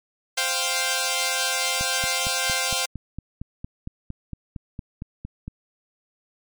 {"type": "chord", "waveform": "5% pulse", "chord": "C suspended fourth", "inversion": "none", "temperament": "equal", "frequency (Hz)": [523.3, 698.5, 784], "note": ["C5", "F5", "G5"], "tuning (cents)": [0, 0, 0], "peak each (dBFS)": -15, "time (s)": [0.37, 2.86], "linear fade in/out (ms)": 10}
{"type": "click train", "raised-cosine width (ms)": 5, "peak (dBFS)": -20, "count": 17, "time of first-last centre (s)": [1.81, 5.48], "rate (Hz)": 4.36}
{"effects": ["MP3 96 kbps"]}